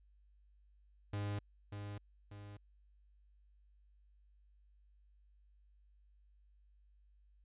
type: tone with echo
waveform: 45% pulse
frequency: 102.2 Hz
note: G#2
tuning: 27 cents flat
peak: -37 dBFS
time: 1.13-1.39 s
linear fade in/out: 5 ms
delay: 590 ms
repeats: 2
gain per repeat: -6 dB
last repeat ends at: 2.57 s
effects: added 50 Hz sine -64 dBFS peak until 7.44 s + resampled to 8000 Hz